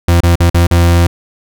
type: tone with dropouts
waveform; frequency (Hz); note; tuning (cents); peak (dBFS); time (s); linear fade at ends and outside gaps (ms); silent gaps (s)
40% pulse; 85.8; F2; -30; -5; 0.08-1.07; 5; 0.206-0.233 / 0.356-0.402 / 0.5-0.544 / 0.669-0.71
effects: none